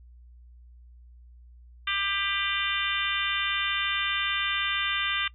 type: harmonic tone with a mistuned harmonic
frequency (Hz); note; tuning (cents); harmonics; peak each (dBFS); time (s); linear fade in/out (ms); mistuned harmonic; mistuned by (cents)
396.8; G4; +21; 3 / 4 / 5 / 6 / 7 / 8 / 9; -33 / -33 / -33 / -33 / -33 / -33 / -33; 1.87-5.28; 5; 8; -56
effects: noise-tail reverb RT60 0.1 s tail -21 dB re dry + added 60 Hz sine -48 dBFS peak until 5.34 s